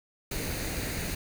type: noise with comb filter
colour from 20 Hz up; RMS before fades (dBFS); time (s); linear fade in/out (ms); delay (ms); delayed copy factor
pink; -33; 0.31-1.15; 5; 0.46; +0.5
effects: none

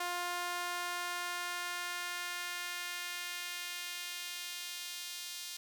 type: tone with high-pass filter sweep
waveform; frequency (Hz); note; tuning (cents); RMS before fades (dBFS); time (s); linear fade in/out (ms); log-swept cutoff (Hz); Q
sawtooth; 352.7; F4; +17; -40; 0-5.57; 5; 850 to 3900; 1.1
effects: none

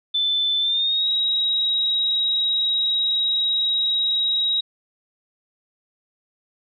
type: tone with pitch glide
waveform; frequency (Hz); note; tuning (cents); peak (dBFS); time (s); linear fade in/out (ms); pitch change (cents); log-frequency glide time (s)
sine; 3522 to 3819; A7 to A#7; +1 to +41; -18; 0.14-4.61; 10; +140; 0.6-1.08
effects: none

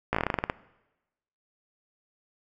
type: slowing click train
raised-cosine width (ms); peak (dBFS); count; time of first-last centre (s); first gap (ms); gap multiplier
0.5; -10; 12; 0.13-0.499; 16; 1.14
effects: noise-tail reverb RT60 1.0 s tail -20 dB re dry

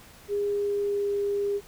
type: tone with pitch glide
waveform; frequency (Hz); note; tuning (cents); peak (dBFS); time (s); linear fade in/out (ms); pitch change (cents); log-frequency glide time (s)
sine; 408 to 404.5; G#4 to G#4; -31 to -46; -24; 0.28-1.61; 50; -15; 0.44-1.15
effects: pink hiss -51 dBFS RMS until 1.67 s

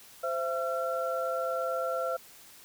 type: tone cluster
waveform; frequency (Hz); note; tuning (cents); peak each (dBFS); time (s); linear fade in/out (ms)
sine; 520 / 669 / 1359; C5 / E5 / F6; -11 / +25 / -48; -32 / -33 / -34; 0.23-2.17; 10
effects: white hiss -53 dBFS RMS until 2.64 s

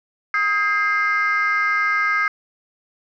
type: tone cluster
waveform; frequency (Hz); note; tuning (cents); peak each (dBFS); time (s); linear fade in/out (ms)
sine; 1259 / 1612 / 2093; D#6 / G6 / C7; +20 / +48 / 0; -20; 0.34-2.28; 2
effects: tanh soft clip ceiling -11 dBFS

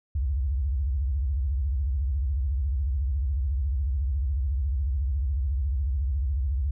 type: tone with vibrato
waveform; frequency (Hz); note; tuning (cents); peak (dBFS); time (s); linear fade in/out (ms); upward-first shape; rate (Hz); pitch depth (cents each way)
sine; 67.4; C#2; -48; -23; 0.15-6.71; 5; sine; 14; 250
effects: none

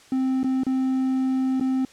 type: tone with dropouts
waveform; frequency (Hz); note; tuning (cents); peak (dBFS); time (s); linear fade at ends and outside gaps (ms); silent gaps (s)
triangle; 261.6; C4; 0; -18; 0.12-1.85; 2; 0.432-0.443 / 0.635-0.666 / 1.599-1.609
effects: white hiss -51 dBFS RMS until 1.92 s + low-pass 7000 Hz 12 dB/octave

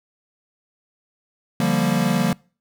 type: chord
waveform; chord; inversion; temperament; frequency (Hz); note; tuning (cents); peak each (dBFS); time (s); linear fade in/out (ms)
square; G minor seventh; second; equal; 146.83 / 174.61 / 196 / 233.1; D3 / F3 / G3 / Bb3; 0 / 0 / 0 / 0; -26 / -23 / -24 / -23; 1.6-2.33; 2
effects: noise-tail reverb RT60 0.4 s tail -26 dB re dry

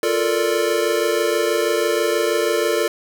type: chord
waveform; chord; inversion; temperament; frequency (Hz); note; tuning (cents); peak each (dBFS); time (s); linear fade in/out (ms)
square; Bb major seventh; second; equal; 349.2 / 440 / 466.2 / 587.3; F4 / A4 / Bb4 / D5; 0 / 0 / 0 / 0; -24 / -22 / -24 / -24; 0.03-2.88; 2
effects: none

